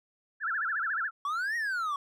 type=tone with vibrato; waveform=sine; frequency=1523 Hz; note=F#6; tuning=50 cents sharp; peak=-28 dBFS; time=0.4-1.11 s; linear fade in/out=50 ms; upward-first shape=sine; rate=14 Hz; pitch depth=250 cents each way
type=exponential two-way sweep; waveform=triangle; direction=up then down; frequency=1108.7 to 1907 to 1108.7 Hz; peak=-27 dBFS; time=1.25-1.96 s; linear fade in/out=2 ms; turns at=1.56 s
effects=none